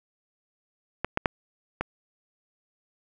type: clicks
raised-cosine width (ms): 0.5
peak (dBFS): -11 / -8 / -6 / -12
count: 4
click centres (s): 1.046 / 1.174 / 1.258 / 1.81
effects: none